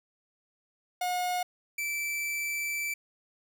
45% pulse tone pair in turn, 721 / 2325 Hz, F#5 / D7, -45 / -18 cents, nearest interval octave + minor sixth, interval 2027 cents, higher second, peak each -28 / -30 dBFS, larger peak first, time 1.01-1.43 / 1.78-2.94 s, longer second, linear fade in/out 5 ms, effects none

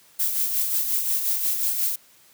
violet noise with tremolo, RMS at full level -22 dBFS, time 0.19-1.96 s, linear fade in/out 10 ms, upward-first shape sine, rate 5.6 Hz, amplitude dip 45%, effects white hiss -55 dBFS RMS until 2.33 s + high-pass 60 Hz 12 dB/octave

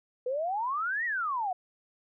sine exponential two-way sweep, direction up then down, 484.3 to 1965 to 706 Hz, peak -28 dBFS, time 0.26-1.53 s, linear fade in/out 5 ms, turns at 1.05 s, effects none

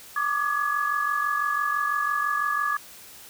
sine tone cluster, 1159 / 1205 / 1685 Hz, D6 / D6 / G#6, -23 / +44 / +25 cents, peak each -27 dBFS, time 0.16-2.77 s, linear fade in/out 5 ms, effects white hiss -46 dBFS RMS until 3.29 s

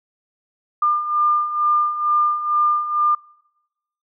sine beating tone pair, 1200 / 1202.2 Hz, D6 / D6, +37 / +40 cents, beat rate 2.2 Hz, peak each -23 / -17 dBFS, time 0.82-3.15 s, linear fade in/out 5 ms, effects noise-tail reverb RT60 0.9 s tail -24 dB re dry

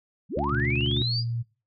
sine linear sweep, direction up, 123.47 to 4957 Hz, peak -26 dBFS, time 0.29-1.24 s, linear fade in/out 50 ms
harmonic tone, 71.7 Hz, D2, 41 cents flat, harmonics 1 / 2 / 3 / 4 / 5, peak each -32 / -32 / -32 / -32 / -32 dBFS, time 0.36-1.03 s, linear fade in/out 10 ms
click train, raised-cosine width 0.3 ms, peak -30 dBFS, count 13, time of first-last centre 0.39-1.018 s, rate 19.1 Hz
sine tone with pitch glide, 123.4 to 117.22 Hz, B2 to A#2, -1 to +10 cents, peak -26 dBFS, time 0.51-1.43 s, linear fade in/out 20 ms, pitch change -89 cents, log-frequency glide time 0.83-1.24 s
effects noise-tail reverb RT60 0.3 s tail -19 dB re dry + MP3 48 kbps

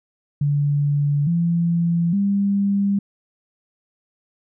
sine tone with pitch steps, 144.4 / 169.75 / 199.55 Hz, D3 / F3 / G3, -29 / -49 / +31 cents, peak -16 dBFS, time 0.41-2.99 s, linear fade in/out 5 ms, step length 860 ms, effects none

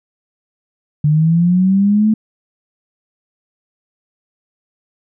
sine linear sweep, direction up, 146.83 to 220 Hz, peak -9 dBFS, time 1.04-2.14 s, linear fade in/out 5 ms, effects none

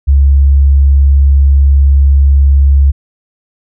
sine tone, 69.3 Hz, C#2, in tune, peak -3 dBFS, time 0.07-2.92 s, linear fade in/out 20 ms, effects none

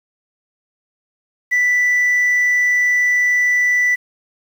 sine tone, 1975.5 Hz, B6, in tune, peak -10 dBFS, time 1.51-3.96 s, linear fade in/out 20 ms, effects tanh soft clip ceiling -11 dBFS + 7-bit

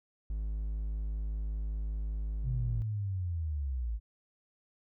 triangle tone, 52.6 Hz, G#1, 23 cents sharp, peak -30 dBFS, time 0.3-2.82 s, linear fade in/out 0 ms
sine linear sweep, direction down, 130.6 to 51.91 Hz, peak -31 dBFS, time 2.43-4 s, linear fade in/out 50 ms
effects none

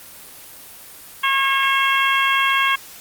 harmonic tone, 543 Hz, C#5, 36 cents flat, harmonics 2 / 3 / 4 / 5 / 6, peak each -19 / -21 / -22 / -23 / -24 dBFS, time 1.23-2.76 s, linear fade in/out 10 ms, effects white hiss -40 dBFS RMS until 3 s + Opus 24 kbps

